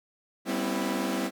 sawtooth chord, C major seventh, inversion second, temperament equal with one note detuned, 196 / 246.9 / 268.5 / 329.6 Hz, G3 / B3 / C4 / E4, 0 / 0 / +45 / 0 cents, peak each -29 dBFS, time 0.45-1.31 s, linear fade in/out 50 ms, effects none

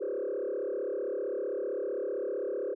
sine tone with frequency modulation, 451.7 Hz, A4, 45 cents sharp, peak -29 dBFS, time 0-2.75 s, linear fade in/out 20 ms, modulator 35.5 Hz, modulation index 2.6, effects tanh soft clip ceiling -27 dBFS

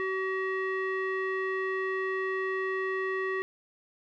square tone with low-pass filter, 380 Hz, F#4, 46 cents sharp, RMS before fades -31 dBFS, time 0-3.42 s, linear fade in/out 0 ms, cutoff 1900 Hz, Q 3.7, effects none

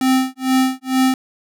square tone with tremolo, 260.6 Hz, C4, 7 cents flat, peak -12 dBFS, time 0.01-1.14 s, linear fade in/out 2 ms, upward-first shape sine, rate 2.2 Hz, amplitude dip 100%, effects none

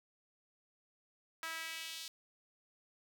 sawtooth tone with high-pass filter sweep, 325 Hz, E4, 24 cents flat, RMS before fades -44 dBFS, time 1.43-2.08 s, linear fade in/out 0 ms, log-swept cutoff 1400 to 4100 Hz, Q 1.7, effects none

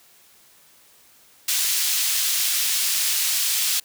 pink high-pass noise, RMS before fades -22 dBFS, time 1.48-3.8 s, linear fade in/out 5 ms, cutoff 3600 Hz, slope 12 dB/octave, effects white hiss -54 dBFS RMS until 3.84 s + high-pass 60 Hz 12 dB/octave

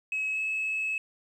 sine tone with pitch glide, 2566 to 2588 Hz, E7 to E7, -47 to -32 cents, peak -26 dBFS, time 0.12-0.98 s, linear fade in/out 2 ms, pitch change +15 cents, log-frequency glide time 0.31-0.38 s, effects tanh soft clip ceiling -24 dBFS + 10-bit

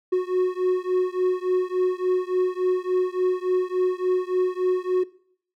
triangle beating tone pair, 365.4 / 368.9 Hz, F#4 / F#4, -22 / -5 cents, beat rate 3.5 Hz, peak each -21 dBFS, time 0.12-5.04 s, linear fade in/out 10 ms, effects noise-tail reverb RT60 0.6 s tail -20 dB re dry

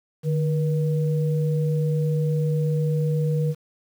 sine tone pair together, 151.38 / 480.6 Hz, D#3 / B4, -47 / -47 cents, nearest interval octave + minor sixth, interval 2000 cents, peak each -20 / -28 dBFS, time 0.23-3.55 s, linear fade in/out 50 ms, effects 8-bit

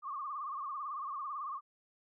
sine tone with vibrato, 1143 Hz, D6, 47 cents flat, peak -37 dBFS, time 0.02-1.61 s, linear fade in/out 50 ms, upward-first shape sine, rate 18 Hz, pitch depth 120 cents each way, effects none

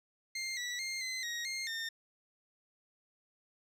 20% pulse tone with pitch steps, 2107 / 1952 / 2115 / 2050 / 1887 / 2122 / 1818 Hz, C7 / B6 / C7 / C7 / A#6 / C7 / A#6, +12 / -21 / +18 / -36 / +21 / +24 / -44 cents, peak -31 dBFS, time 0.35-1.89 s, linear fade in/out 5 ms, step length 220 ms, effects low-pass 10000 Hz 12 dB/octave

